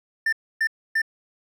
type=tone bursts; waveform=triangle; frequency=1788 Hz; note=A6; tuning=27 cents sharp; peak=-17 dBFS; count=3; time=0.26-1.018 s; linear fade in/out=5 ms; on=66 ms; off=280 ms; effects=none